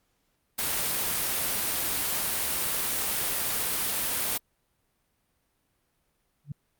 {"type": "noise", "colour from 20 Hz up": "white", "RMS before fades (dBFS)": -28, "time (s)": [0.58, 4.38], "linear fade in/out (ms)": 10}
{"type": "tone with exponential growth", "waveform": "sine", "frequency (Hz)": 143.8, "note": "D3", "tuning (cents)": -36, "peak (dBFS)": -28, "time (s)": [6.44, 6.52], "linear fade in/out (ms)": 5, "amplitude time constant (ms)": 16}
{"effects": ["pink hiss -73 dBFS RMS until 6.79 s", "Opus 48 kbps"]}